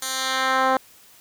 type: tone with band-pass filter sweep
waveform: 10% pulse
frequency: 262.4 Hz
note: C4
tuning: 5 cents sharp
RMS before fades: -22 dBFS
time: 0.02-0.77 s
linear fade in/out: 2 ms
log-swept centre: 8700 to 710 Hz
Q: 0.83
effects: white hiss -51 dBFS RMS until 1.2 s